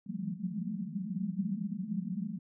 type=band-pass noise; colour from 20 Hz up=pink; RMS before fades=-36 dBFS; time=0.06-2.39 s; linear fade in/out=10 ms; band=170 to 220 Hz; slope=96 dB/octave; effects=none